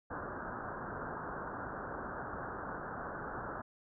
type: low-pass noise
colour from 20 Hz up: white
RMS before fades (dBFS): -42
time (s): 0.1-3.62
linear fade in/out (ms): 10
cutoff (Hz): 1600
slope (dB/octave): 96
effects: none